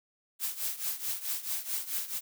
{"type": "noise with tremolo", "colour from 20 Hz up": "blue", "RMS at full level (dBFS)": -31, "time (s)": [0.39, 2.21], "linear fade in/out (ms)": 50, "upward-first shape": "triangle", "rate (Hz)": 4.6, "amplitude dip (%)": 85, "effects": []}